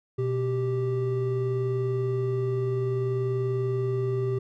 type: tone pair together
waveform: triangle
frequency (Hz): 123.47 / 391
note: B2 / G4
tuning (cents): 0 / -4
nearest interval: octave + minor sixth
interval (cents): 1996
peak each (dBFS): -25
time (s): 0.18-4.39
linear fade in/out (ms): 10
effects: none